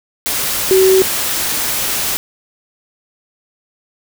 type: tone in noise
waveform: sine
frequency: 378.7 Hz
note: F#4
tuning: 40 cents sharp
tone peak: -7 dBFS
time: 0.71-1.02 s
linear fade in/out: 0 ms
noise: white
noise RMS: -18 dBFS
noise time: 0.26-2.17 s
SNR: +8 dB
effects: none